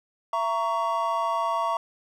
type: chord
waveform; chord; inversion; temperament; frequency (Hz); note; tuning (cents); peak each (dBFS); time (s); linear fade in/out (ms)
triangle; A# diminished; second; just; 671.3 / 932.3 / 1118.8; E5 / A#5 / C#6; +31 / 0 / +16; -27 / -26 / -25; 0.33-1.77; 2
effects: none